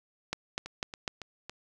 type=two click trains; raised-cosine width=0.2 ms; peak=-14 / -23 dBFS; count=4 / 4; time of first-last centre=0.33-1.078 / 0.66-1.496 s; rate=4.01 / 3.59 Hz; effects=none